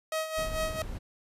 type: tone with tremolo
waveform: sawtooth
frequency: 634 Hz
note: D#5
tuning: 32 cents sharp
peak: -24 dBFS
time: 0.12-0.82 s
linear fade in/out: 2 ms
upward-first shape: sine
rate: 4.5 Hz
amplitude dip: 65%
type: noise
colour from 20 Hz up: brown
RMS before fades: -37 dBFS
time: 0.37-0.99 s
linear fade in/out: 20 ms
effects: resampled to 32000 Hz